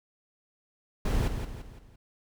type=noise with echo; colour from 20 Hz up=brown; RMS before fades=-26 dBFS; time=1.05-1.28 s; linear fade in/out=5 ms; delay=170 ms; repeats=4; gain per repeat=-7 dB; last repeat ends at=1.96 s; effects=none